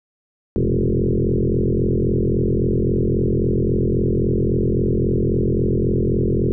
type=tone with frequency modulation; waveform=sine; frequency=126.9 Hz; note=B2; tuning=47 cents sharp; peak=-15 dBFS; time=0.56-6.52 s; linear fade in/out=0 ms; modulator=43.7 Hz; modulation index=7; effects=none